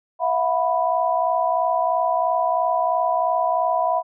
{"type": "chord", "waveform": "sine", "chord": "E suspended second", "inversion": "none", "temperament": "equal with one note detuned", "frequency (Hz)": [659.3, 722.3, 987.8], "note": ["E5", "F#5", "B5"], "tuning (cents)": [0, -42, 0], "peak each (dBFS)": -22, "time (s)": [0.19, 4.03], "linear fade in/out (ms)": 50, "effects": []}